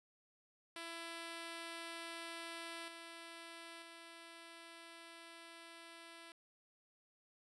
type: tone with level steps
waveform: 5% pulse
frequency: 334.1 Hz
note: E4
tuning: 23 cents sharp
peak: -34 / -39 / -42 dBFS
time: 0.76-6.32 s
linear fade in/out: 2 ms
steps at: 2.88 / 3.82 s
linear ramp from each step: 2 ms
effects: resampled to 24000 Hz